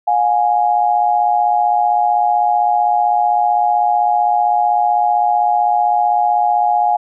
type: tone pair together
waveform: sine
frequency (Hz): 714.9 / 830.6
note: F5 / G#5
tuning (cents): +40 / 0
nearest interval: minor third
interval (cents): 260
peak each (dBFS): -14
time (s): 0.07-6.97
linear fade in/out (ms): 10
effects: none